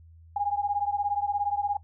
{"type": "beating tone pair", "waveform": "sine", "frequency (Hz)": [811, 828], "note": ["G#5", "G#5"], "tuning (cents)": [-41, -5], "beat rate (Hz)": 17, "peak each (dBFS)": [-27, -29], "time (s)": [0.36, 1.77], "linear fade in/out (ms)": 5, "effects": ["noise-tail reverb RT60 0.1 s tail -18 dB re dry", "added 82 Hz sine -49 dBFS peak until 1.83 s"]}